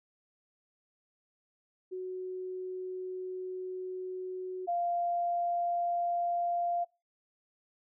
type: tone pair in turn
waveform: sine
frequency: 370 / 695.2 Hz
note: F#4 / F5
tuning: 0 / -8 cents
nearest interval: major seventh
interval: 1092 cents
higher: second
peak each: -35 / -28 dBFS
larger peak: second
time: 1.91-4.67 / 4.67-6.85 s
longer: first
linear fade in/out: 20 ms
effects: noise-tail reverb RT60 0.3 s tail -25 dB re dry